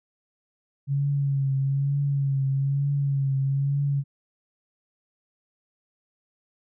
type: tone with vibrato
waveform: sine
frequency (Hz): 138.59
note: C#3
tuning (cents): 0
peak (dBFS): -21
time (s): 0.87-4.04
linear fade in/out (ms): 50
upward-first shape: triangle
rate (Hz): 1.1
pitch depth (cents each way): 47
effects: none